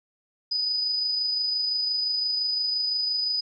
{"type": "tone with amplitude modulation", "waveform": "sine", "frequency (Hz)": 4978, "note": "D#8", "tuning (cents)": 0, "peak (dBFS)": -22, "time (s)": [0.51, 3.41], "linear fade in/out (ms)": 10, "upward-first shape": "sine", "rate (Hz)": 25.8, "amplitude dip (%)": 30, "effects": []}